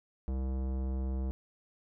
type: tone with tanh clipping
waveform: sine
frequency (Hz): 65.41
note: C2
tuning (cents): 0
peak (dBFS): -33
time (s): 0.28-1.31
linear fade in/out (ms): 0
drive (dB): 18
effects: none

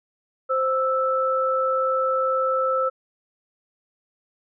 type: tone pair together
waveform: sine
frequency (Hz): 523.3 / 1318.6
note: C5 / E6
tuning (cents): 0 / 0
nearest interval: octave + major third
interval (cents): 1600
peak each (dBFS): -22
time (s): 0.49-2.9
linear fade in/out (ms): 20
effects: none

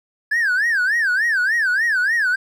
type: tone with vibrato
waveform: triangle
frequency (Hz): 1661.2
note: G#6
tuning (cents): 0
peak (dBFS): -13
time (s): 0.31-2.36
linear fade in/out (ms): 10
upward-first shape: sine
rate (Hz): 3.4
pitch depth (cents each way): 230
effects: tanh soft clip ceiling -10 dBFS

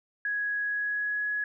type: tone with pitch glide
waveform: sine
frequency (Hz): 1666 to 1682.4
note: G#6 to G#6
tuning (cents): +5 to +22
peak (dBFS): -27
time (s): 0.25-1.44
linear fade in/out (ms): 2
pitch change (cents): +17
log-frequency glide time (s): 0.62-1.28
effects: none

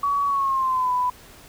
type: tone with pitch glide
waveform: sine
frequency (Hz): 1130 to 995.2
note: C#6 to B5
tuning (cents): +33 to +13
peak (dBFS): -19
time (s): 0.03-1.1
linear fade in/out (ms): 5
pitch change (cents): -220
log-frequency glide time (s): 0.27-0.92
effects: pink hiss -47 dBFS RMS until 1.48 s

